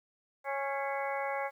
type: harmonic tone with a mistuned harmonic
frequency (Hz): 276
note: C#4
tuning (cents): -7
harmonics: 2 / 3 / 4 / 5 / 6 / 7 / 8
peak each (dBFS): -36 / -36 / -41 / -45 / -43 / -43 / -43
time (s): 0.44-1.51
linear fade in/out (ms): 50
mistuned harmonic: 7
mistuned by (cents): +65
effects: 11-bit